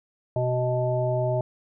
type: harmonic tone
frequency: 125.2 Hz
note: B2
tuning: 24 cents sharp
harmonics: 1 / 3 / 5 / 7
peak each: -25 / -31 / -25 / -35 dBFS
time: 0.36-1.41 s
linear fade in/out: 2 ms
effects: none